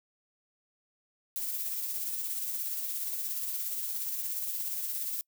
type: noise with tremolo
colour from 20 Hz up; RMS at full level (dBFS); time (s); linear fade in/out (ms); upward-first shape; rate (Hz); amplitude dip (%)
violet; -33; 1.36-5.21; 0; sine; 17; 35
effects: noise-tail reverb RT60 0.1 s tail -26 dB re dry